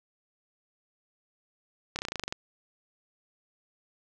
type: slowing click train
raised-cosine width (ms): 0.2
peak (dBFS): -15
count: 11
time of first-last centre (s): 1.96-2.325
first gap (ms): 29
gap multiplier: 1.05
effects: none